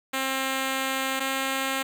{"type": "tone pair in turn", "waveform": "5% pulse", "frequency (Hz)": [266.1, 267.8], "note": ["C4", "C4"], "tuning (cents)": [29, 40], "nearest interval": "unison", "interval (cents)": 11, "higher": "second", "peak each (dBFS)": -14, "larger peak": "neither", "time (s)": [[0.13, 1.2], [1.2, 1.83]], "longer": "first", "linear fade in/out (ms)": 10, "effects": []}